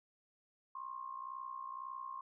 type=tone with amplitude modulation; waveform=sine; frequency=1068 Hz; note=C6; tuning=35 cents sharp; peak=-39 dBFS; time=0.75-2.21 s; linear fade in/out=5 ms; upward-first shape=sine; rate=61.9 Hz; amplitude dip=75%; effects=none

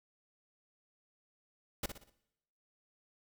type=noise with echo; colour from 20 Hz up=pink; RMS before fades=-35 dBFS; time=1.83-1.86 s; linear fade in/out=5 ms; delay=60 ms; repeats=4; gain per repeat=-8 dB; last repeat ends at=2.1 s; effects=noise-tail reverb RT60 0.9 s tail -22 dB re dry

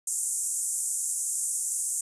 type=band-pass noise; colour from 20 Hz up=white; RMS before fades=-30 dBFS; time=0.07-2.01 s; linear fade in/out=5 ms; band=7000 to 9800 Hz; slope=48 dB/octave; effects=resampled to 32000 Hz

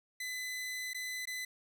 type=tone with dropouts; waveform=sawtooth; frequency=2011 Hz; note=B6; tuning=31 cents sharp; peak=-34 dBFS; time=0.2-1.45 s; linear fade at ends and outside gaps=5 ms; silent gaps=0.934-0.945 / 1.255-1.272 s; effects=none

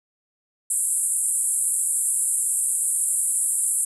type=band-pass noise; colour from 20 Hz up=pink; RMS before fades=-23 dBFS; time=0.7-3.85 s; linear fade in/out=5 ms; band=7900 to 11000 Hz; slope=96 dB/octave; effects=none

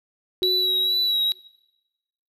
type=tone with exponential decay; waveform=sine; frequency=370 Hz; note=F#4; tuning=in tune; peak=-21 dBFS; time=0.42-1.39 s; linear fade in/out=0 ms; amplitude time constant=210 ms
type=tone with vibrato; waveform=triangle; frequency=3900 Hz; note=B7; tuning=23 cents flat; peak=-18 dBFS; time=0.43-1.32 s; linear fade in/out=0 ms; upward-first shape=sine; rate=2.2 Hz; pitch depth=33 cents each way
effects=noise-tail reverb RT60 1.0 s tail -23 dB re dry

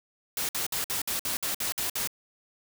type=noise bursts; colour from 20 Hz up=white; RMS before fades=-30 dBFS; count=10; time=0.37-2.074 s; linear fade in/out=2 ms; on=120 ms; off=56 ms; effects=none

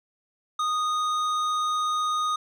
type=tone with hard clipping; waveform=triangle; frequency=1238 Hz; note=D#6; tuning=9 cents flat; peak=-25 dBFS; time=0.59-2.36 s; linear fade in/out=5 ms; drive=14 dB; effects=none

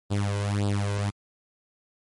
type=tone with flanger; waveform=sawtooth; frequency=101.5 Hz; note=G#2; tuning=39 cents flat; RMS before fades=-26 dBFS; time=0.1-1.11 s; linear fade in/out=20 ms; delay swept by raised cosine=0.23 to 2.03 ms; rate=1.8 Hz; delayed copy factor=+0.85; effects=MP3 48 kbps

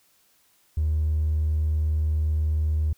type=tone with hard clipping; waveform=sine; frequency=77.3 Hz; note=D#2; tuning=11 cents flat; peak=-21 dBFS; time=0.77-2.93 s; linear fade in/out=5 ms; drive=1 dB; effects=white hiss -63 dBFS RMS until 2.97 s

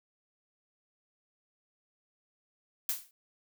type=noise with exponential decay; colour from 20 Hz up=blue; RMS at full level=-28 dBFS; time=2.89-3.11 s; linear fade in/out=1 ms; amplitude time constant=46 ms; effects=none

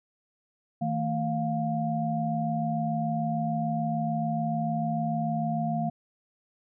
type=tone cluster; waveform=sine; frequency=158.4 / 225.2 / 703 Hz; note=D#3 / A3 / F5; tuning=+31 / +40 / +11 cents; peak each=-30 dBFS; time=0.81-5.9 s; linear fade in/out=10 ms; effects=none

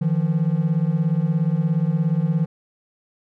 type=beating tone pair; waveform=triangle; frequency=153.9 / 170.9 Hz; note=D#3 / F3; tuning=-19 / -37 cents; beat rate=17 Hz; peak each=-18 dBFS; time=0.01-2.46 s; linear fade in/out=10 ms; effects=tanh soft clip ceiling -8 dBFS

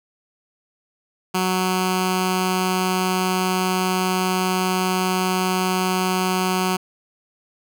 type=tone with notch filter; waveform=10% pulse; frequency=185 Hz; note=F#3; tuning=in tune; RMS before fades=-21 dBFS; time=1.34-6.77 s; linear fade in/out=10 ms; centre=530 Hz; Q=1.8; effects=none

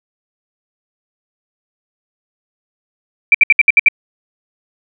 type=tone bursts; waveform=sine; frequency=2342 Hz; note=D7; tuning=5 cents flat; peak=-3 dBFS; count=7; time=3.32-3.885 s; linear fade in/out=2 ms; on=25 ms; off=65 ms; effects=none

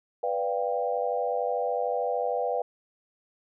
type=chord; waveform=sine; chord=G dominant seventh; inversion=first; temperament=equal with one note detuned; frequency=493.9 / 587.3 / 698.5 / 789.4 Hz; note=B4 / D5 / F5 / G5; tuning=0 / 0 / 0 / +12 cents; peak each=-29 / -32 / -31 / -32 dBFS; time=0.23-2.62 s; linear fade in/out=5 ms; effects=none

